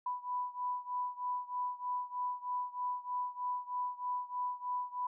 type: beating tone pair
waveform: sine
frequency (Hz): 990 / 993.2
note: B5 / B5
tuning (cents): +4 / +9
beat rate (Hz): 3.2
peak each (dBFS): -37 / -39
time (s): 0.06-5.07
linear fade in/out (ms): 5
effects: none